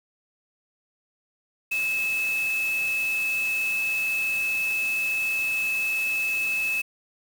sine tone in noise, 2600 Hz, E7, 24 cents flat, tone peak -23 dBFS, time 1.71-6.82 s, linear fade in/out 10 ms, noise white, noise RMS -38 dBFS, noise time 1.71-6.82 s, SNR +12 dB, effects none

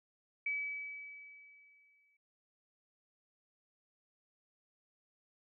sine tone with exponential decay, 2289 Hz, D7, 45 cents flat, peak -32 dBFS, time 0.46-2.17 s, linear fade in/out 5 ms, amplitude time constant 370 ms, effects none

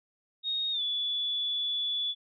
sine tone with pitch glide, 3729 to 3439 Hz, A#7 to A7, 0 to -40 cents, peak -28 dBFS, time 0.43-2.15 s, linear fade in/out 50 ms, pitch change -140 cents, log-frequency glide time 0.72-0.82 s, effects none

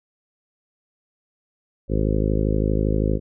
harmonic tone, 52.6 Hz, G#1, 23 cents sharp, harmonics 1 / 2 / 3 / 4 / 5 / 6 / 7 / 8 / 9 / 10, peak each -22 / -25 / -27 / -28 / -29 / -30 / -30 / -31 / -32 / -32 dBFS, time 1.88-3.2 s, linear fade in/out 50 ms, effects none

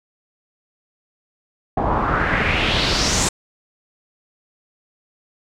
pink noise with low-pass filter sweep, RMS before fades -19 dBFS, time 1.77-3.29 s, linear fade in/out 5 ms, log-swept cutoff 780 to 8000 Hz, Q 3.1, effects none

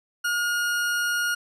40% pulse tone, 1430 Hz, F6, 41 cents sharp, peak -22 dBFS, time 0.24-1.35 s, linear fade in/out 10 ms, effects resampled to 32000 Hz

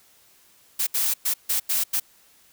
blue noise bursts at uneven times, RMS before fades -23 dBFS, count 6, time 0.79-0.87 / 0.94-1.14 / 1.25-1.34 / 1.49-1.6 / 1.69-1.84 / 1.93-2 s, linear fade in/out 10 ms, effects white hiss -57 dBFS RMS until 2.52 s

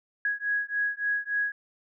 sine beating tone pair, 1660 / 1663.5 Hz, G#6 / G#6, -1 / +2 cents, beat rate 3.5 Hz, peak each -29 dBFS, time 0.25-1.52 s, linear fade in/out 2 ms, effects none

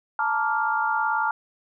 sine chord, Bb major seventh, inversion third, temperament just, 874.1 / 932.3 / 1165.4 / 1398.5 Hz, A5 / Bb5 / D6 / F6, -12 / 0 / -14 / +2 cents, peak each -25 / -29 / -30 / -25 dBFS, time 0.19-1.31 s, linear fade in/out 2 ms, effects none

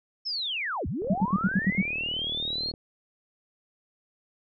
sine linear two-way sweep, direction down then up, 5390 to 57.9 to 4345 Hz, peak -28 dBFS, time 0.25-2.72 s, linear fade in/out 20 ms, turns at 0.87 s
click train, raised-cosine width 2 ms, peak -28 dBFS, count 67, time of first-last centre 1.02-2.739 s, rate 38.4 Hz
sine tone bursts, 191 Hz, G3, 45 cents flat, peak -19 dBFS, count 7, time 1.1-1.817 s, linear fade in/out 5 ms, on 39 ms, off 74 ms
effects none

